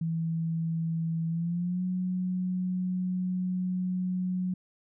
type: tone with pitch glide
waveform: sine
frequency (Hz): 164 to 183.02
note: E3 to F#3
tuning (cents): -9 to -19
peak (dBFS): -27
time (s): 0.01-4.54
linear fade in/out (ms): 5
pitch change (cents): +190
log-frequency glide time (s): 1.28-1.83
effects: none